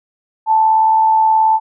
sine tone with amplitude modulation, 880 Hz, A5, in tune, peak -7 dBFS, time 0.46-1.6 s, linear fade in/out 50 ms, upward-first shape sine, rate 78.7 Hz, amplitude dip 35%, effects none

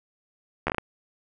slowing click train, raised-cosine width 0.5 ms, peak -10 dBFS, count 6, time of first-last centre 0.67-0.783 s, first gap 12 ms, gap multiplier 1.32, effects none

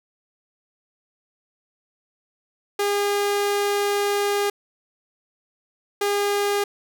sawtooth tone pair in turn, 406.5 / 406.5 Hz, G#4 / G#4, -37 / -37 cents, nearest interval unison, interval 0 cents, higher neither, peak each -16 dBFS, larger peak neither, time 2.79-4.5 / 6.01-6.64 s, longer first, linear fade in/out 5 ms, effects none

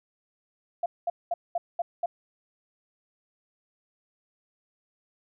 sine tone bursts, 690 Hz, F5, 21 cents flat, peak -24 dBFS, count 6, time 0.83-2.06 s, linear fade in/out 5 ms, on 30 ms, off 210 ms, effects none

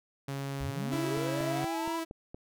sawtooth tone, 138.1 Hz, C#3, 6 cents flat, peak -30 dBFS, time 0.28-1.65 s, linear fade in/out 5 ms
triangle linear sweep, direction up, 43.65 to 1010 Hz, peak -33 dBFS, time 0.6-2 s, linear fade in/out 10 ms
sawtooth tone with vibrato, 329.6 Hz, E4, in tune, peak -29 dBFS, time 0.91-2.05 s, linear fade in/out 20 ms, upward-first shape square, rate 4.2 Hz, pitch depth 12 cents each way
click train, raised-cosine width 2 ms, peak -29 dBFS, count 7, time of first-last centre 0.94-2.345 s, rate 4.27 Hz
effects none

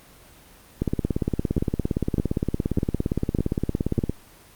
two click trains, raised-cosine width 3 ms, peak -9 / -9 dBFS, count 5 / 58, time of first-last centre 1.58-3.99 / 0.82-4.096 s, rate 1.66 / 17.4 Hz, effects pink hiss -50 dBFS RMS until 4.55 s + Opus 24 kbps

